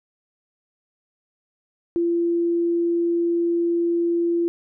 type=tone; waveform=sine; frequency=341.2 Hz; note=F4; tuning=40 cents flat; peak=-18 dBFS; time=1.96-4.48 s; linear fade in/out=0 ms; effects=none